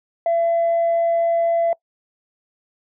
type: tone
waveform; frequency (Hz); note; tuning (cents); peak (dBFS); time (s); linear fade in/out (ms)
sine; 674; E5; +38; -14; 0.26-1.73; 2
effects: noise-tail reverb RT60 0.1 s tail -23 dB re dry + tanh soft clip ceiling -13 dBFS